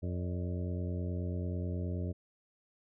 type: harmonic tone with a mistuned harmonic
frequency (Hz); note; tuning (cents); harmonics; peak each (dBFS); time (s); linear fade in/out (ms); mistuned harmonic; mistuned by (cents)
89.3; F2; +39; 1 / 2 / 3 / 4 / 5 / 6 / 7; -34 / -40 / -44 / -46 / -48 / -50 / -51; 0.02-2.13; 20; 6; +100
effects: none